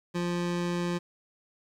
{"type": "tone", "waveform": "25% pulse", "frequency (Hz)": 174.61, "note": "F3", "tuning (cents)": 0, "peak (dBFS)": -24, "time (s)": [0.14, 0.99], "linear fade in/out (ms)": 20, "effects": ["low-pass 7000 Hz 12 dB/octave", "9-bit"]}